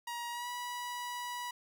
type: tone with pitch glide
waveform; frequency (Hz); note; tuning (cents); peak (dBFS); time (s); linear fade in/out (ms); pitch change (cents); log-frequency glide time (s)
sawtooth; 950 to 975.6; A#5 to B5; +33 to -21; -34; 0.07-1.51; 5; +46; 0.31-0.48
effects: 11-bit